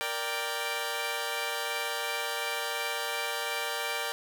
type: chord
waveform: 10% pulse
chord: G minor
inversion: first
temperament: equal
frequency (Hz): 466.2 / 587.3 / 784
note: Bb4 / D5 / G5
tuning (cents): 0 / 0 / 0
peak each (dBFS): -27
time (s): 0.01-4.12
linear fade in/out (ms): 0
effects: none